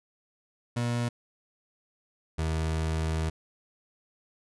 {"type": "tone pair in turn", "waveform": "30% pulse", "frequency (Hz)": [119.6, 79.82], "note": ["A#2", "D#2"], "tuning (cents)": [45, 45], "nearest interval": "perfect fifth", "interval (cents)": 700, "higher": "first", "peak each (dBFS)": -24, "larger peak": "neither", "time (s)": [[0.76, 1.09], [2.38, 3.3]], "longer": "second", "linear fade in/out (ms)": 10, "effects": ["resampled to 24000 Hz"]}